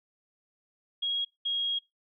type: tone pair in turn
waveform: sine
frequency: 3294 / 3279 Hz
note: G#7 / G#7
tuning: -15 / -23 cents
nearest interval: unison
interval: 8 cents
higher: first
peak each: -27 dBFS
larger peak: neither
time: 1.02-1.25 / 1.45-1.79 s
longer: second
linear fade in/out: 10 ms
effects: noise-tail reverb RT60 0.2 s tail -24 dB re dry